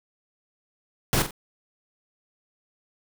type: noise with echo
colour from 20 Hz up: pink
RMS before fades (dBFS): -22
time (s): 1.13-1.22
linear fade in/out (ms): 0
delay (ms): 44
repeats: 2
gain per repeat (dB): -9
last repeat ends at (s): 1.308
effects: none